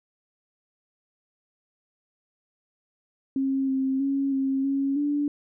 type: tone with pitch steps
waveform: sine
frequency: 269.3 / 265.8 / 275.1 / 269 / 274.8 / 290.5 Hz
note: C#4 / C4 / C#4 / C4 / C#4 / D4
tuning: -50 / +27 / -13 / +48 / -15 / -19 cents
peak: -22 dBFS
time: 3.36-5.28 s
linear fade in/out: 2 ms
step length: 320 ms
effects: none